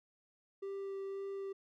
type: tone with vibrato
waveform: triangle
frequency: 392 Hz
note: G4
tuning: in tune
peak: -37 dBFS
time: 0.62-1.53 s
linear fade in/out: 10 ms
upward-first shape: sine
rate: 1.9 Hz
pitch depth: 8 cents each way
effects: none